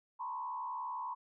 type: tone with frequency modulation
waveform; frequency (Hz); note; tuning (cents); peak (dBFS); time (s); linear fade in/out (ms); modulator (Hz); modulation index
sine; 987.8; B5; 0; -37; 0.19-1.15; 20; 71.2; 1.1
effects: none